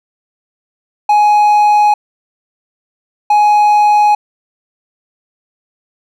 triangle tone pair in turn, 836 / 836 Hz, G#5 / G#5, +11 / +11 cents, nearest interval unison, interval 0 cents, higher neither, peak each -4 dBFS, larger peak neither, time 1.09-1.94 / 3.3-4.15 s, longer neither, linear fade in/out 5 ms, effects none

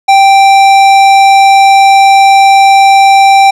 sine tone with tanh clipping, 784 Hz, G5, in tune, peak -3 dBFS, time 0.08-3.51 s, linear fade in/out 10 ms, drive 16 dB, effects none

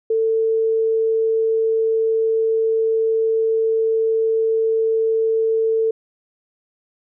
sine tone, 446.5 Hz, A4, 25 cents sharp, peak -15 dBFS, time 0.1-5.91 s, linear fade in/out 5 ms, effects none

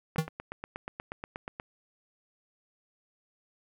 click train, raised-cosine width 0.5 ms, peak -22 dBFS, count 13, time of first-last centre 0.16-1.599 s, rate 8.34 Hz
square tone with exponential decay, 158.9 Hz, D#3, 37 cents sharp, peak -22 dBFS, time 0.18-0.29 s, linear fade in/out 5 ms, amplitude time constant 22 ms
effects none

